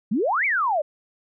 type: exponential two-way sweep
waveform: sine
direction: up then down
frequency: 185 to 2349 to 563 Hz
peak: -19 dBFS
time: 0.11-0.82 s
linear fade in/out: 10 ms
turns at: 0.45 s
effects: none